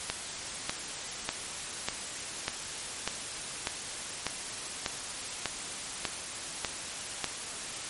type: click train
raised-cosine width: 0.2 ms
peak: -11 dBFS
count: 13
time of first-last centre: 0.1-7.243 s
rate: 1.68 Hz
effects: white hiss -38 dBFS RMS until 7.89 s + MP3 48 kbps